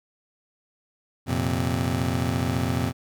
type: chord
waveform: 25% pulse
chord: F suspended fourth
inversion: none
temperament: just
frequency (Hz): 87.31 / 116.41 / 130.96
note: F2 / Bb2 / C3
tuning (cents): 0 / -2 / +2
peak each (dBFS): -24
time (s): 1.26-2.93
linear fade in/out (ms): 50
effects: none